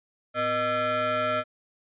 40% pulse ring-modulated tone, 363.6 Hz, F#4, 30 cents flat, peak -20 dBFS, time 0.34-1.44 s, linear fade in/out 50 ms, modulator 980 Hz, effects resampled to 8000 Hz

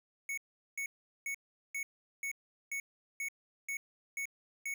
square tone bursts, 2217 Hz, C#7, in tune, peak -36 dBFS, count 10, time 0.29-4.74 s, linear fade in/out 2 ms, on 85 ms, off 400 ms, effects none

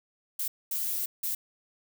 violet noise bursts at uneven times, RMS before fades -31 dBFS, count 3, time 0.39-0.48 / 0.71-1.06 / 1.23-1.35 s, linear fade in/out 5 ms, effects none

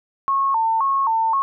sine tone with vibrato, 991 Hz, B5, 6 cents sharp, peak -16 dBFS, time 0.28-1.42 s, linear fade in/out 0 ms, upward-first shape square, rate 1.9 Hz, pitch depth 170 cents each way, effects none

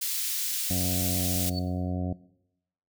white high-pass noise, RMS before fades -30 dBFS, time 0.01-1.5 s, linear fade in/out 10 ms, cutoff 3100 Hz, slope 12 dB/octave
harmonic tone, 90.6 Hz, F#2, 36 cents flat, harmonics 1 / 2 / 3 / 4 / 5 / 6 / 7 / 8, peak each -30 / -30 / -34 / -45 / -48 / -42 / -43 / -43 dBFS, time 0.7-2.13 s, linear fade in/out 5 ms
sine tone with exponential growth, 4469 Hz, C#8, 13 cents sharp, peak -29 dBFS, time 1.46-1.59 s, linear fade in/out 2 ms, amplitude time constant 27 ms
effects noise-tail reverb RT60 0.8 s tail -19 dB re dry

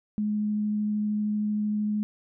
sine tone with vibrato, 210.4 Hz, G#3, 23 cents sharp, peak -24 dBFS, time 0.18-2.03 s, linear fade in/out 0 ms, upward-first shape triangle, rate 13 Hz, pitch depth 8 cents each way, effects none

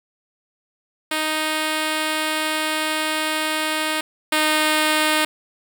5% pulse tone pair in turn, 311.1 / 308.6 Hz, D#4 / D#4, 0 / -14 cents, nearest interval unison, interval 14 cents, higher first, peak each -9 / -5 dBFS, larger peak second, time 1.11-4.01 / 4.32-5.25 s, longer first, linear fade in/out 5 ms, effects none

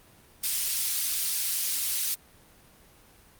pink high-pass noise, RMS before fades -28 dBFS, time 0.43-2.15 s, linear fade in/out 10 ms, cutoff 4700 Hz, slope 12 dB/octave, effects pink hiss -56 dBFS RMS until 3.39 s + Opus 32 kbps

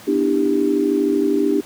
sine chord, E minor seventh, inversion second, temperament just, 247.2 / 296.7 / 329.6 / 395.6 Hz, B3 / D4 / E4 / G4, +2 / +18 / 0 / +16 cents, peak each -24 / -18 / -24 / -19 dBFS, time 0.07-1.61 s, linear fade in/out 10 ms, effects pink hiss -41 dBFS RMS until 1.65 s + high-pass 100 Hz 12 dB/octave

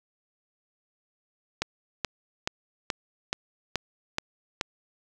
click train, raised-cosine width 0.2 ms, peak -9 dBFS, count 8, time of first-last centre 1.62-4.611 s, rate 2.34 Hz, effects none

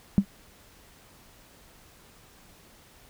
sine tone with exponential decay, 197.8 Hz, G3, 16 cents sharp, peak -10 dBFS, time 0.18-0.25 s, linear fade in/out 0 ms, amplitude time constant 15 ms, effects tanh soft clip ceiling -6 dBFS + pink hiss -55 dBFS RMS until 3.09 s

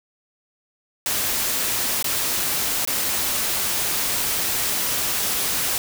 white noise with dropouts, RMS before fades -23 dBFS, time 1.06-5.78 s, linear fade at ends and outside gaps 1 ms, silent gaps 2.026-2.043 / 2.851-2.874 s, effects none

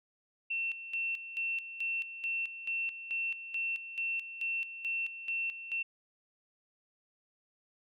sine tone with tremolo, 2700 Hz, E7, 41 cents sharp, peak -31 dBFS, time 0.5-5.83 s, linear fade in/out 10 ms, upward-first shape square, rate 2.3 Hz, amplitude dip 70%, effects none

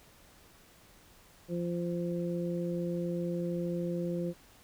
harmonic tone, 173.2 Hz, F3, 14 cents flat, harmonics 1 / 2 / 3, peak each -33 / -36 / -38 dBFS, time 1.48-4.34 s, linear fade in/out 50 ms, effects pink hiss -59 dBFS RMS until 4.63 s

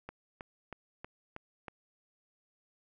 click train, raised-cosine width 0.5 ms, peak -27 dBFS, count 6, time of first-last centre 0.09-1.682 s, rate 3.14 Hz, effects none

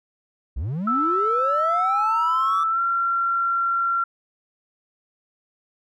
triangle linear sweep, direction up, 51 to 1174.7 Hz, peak -22 dBFS, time 0.56-2.64 s, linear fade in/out 10 ms
sine tone with pitch glide, 1318.5 to 1368.9 Hz, E6 to F6, 0 to -35 cents, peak -19 dBFS, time 0.87-4.04 s, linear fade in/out 5 ms, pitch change +65 cents, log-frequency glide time 2.69-2.8 s
effects none

